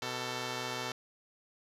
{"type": "tone pair together", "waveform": "5% pulse", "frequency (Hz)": [125.2, 445.2], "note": ["B2", "A4"], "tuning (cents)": [24, 20], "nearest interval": "octave + minor seventh", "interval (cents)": 2196, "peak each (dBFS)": [-27, -26], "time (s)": [0.02, 0.92], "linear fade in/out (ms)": 2, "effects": ["low-pass 9000 Hz 12 dB/octave"]}